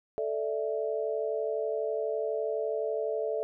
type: chord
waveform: sine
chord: A suspended fourth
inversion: none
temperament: equal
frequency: 440 / 587.3 / 659.3 Hz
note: A4 / D5 / E5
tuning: 0 / 0 / 0 cents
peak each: -31 / -34 / -34 dBFS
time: 0.18-3.43 s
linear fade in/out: 0 ms
effects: none